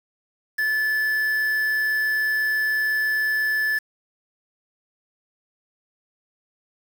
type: tone with quantisation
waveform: triangle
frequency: 1737 Hz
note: A6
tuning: 23 cents flat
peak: -18 dBFS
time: 0.58-3.79 s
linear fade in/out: 10 ms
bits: 6
effects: none